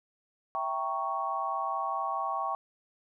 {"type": "chord", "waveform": "sine", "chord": "E diminished seventh", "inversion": "none", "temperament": "equal", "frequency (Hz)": [659.3, 784, 932.3, 1108.7], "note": ["E5", "G5", "Bb5", "Db6"], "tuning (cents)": [0, 0, 0, 0], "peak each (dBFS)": [-38, -34, -38, -32], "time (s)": [0.55, 2.55], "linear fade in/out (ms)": 0, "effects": []}